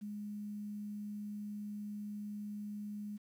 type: tone with quantisation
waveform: sine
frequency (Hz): 207.6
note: G#3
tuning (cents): 0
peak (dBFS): -40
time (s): 0.01-3.18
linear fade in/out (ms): 20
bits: 11
effects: none